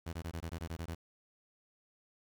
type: tone bursts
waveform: sawtooth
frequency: 83.2 Hz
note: E2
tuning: 17 cents sharp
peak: -34 dBFS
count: 10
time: 0.06-0.95 s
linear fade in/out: 10 ms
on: 71 ms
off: 20 ms
effects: 10-bit